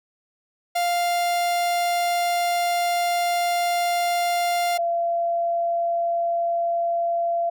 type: tone pair in turn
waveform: 45% pulse / sine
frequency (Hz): 698.5 / 682.9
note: F5 / F5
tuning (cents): 0 / -39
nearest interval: unison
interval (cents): 39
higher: first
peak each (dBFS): -20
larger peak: neither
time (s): 0.75-4.78 / 4.78-7.5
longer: first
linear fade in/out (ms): 10
effects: none

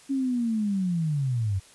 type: linear sweep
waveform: sine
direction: down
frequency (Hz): 277.2 to 91.2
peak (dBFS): -23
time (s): 0.09-1.6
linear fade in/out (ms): 20
effects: white hiss -53 dBFS RMS until 1.74 s + resampled to 24000 Hz

